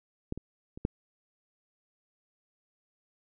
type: clicks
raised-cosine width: 3 ms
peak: -19 / -26 / -29 / -14 dBFS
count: 4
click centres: 0.324 / 0.376 / 0.775 / 0.851 s
effects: none